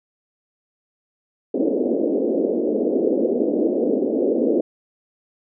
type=band-pass noise; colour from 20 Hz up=pink; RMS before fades=-20 dBFS; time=1.54-4.61 s; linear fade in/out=5 ms; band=240 to 550 Hz; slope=48 dB/octave; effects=none